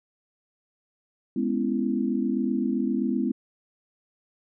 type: chord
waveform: sine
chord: C# minor seventh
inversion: second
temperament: just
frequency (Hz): 207.9 / 249.5 / 277.2 / 332.6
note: G#3 / B3 / C#4 / E4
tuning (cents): +2 / +18 / 0 / +16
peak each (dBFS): -28 / -26 / -31 / -30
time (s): 1.36-3.32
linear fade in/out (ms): 5
effects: none